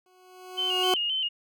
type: tone with exponential growth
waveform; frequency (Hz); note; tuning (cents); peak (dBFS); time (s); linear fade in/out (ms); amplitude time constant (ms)
20% pulse; 368.2; F#4; -8; -16; 0.06-0.94; 2; 190
type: tone with vibrato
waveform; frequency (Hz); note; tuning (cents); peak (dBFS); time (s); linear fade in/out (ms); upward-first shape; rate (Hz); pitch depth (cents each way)
sine; 2960; F#7; 0; -25; 0.57-1.29; 20; square; 3.8; 63
effects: none